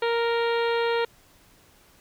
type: harmonic tone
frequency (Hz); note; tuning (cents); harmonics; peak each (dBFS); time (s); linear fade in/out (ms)
466.2; A#4; 0; 1 / 2 / 3 / 4 / 5 / 6 / 7 / 8 / 9; -23 / -29 / -33 / -35 / -37 / -39 / -40 / -41 / -42; 0.02-1.05; 5
effects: pink hiss -57 dBFS RMS until 2 s